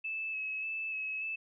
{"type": "tone with vibrato", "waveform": "sine", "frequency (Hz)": 2600, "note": "E7", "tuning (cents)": -24, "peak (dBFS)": -34, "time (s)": [0.04, 1.36], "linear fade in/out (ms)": 10, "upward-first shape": "square", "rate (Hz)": 1.7, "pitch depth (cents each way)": 18, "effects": []}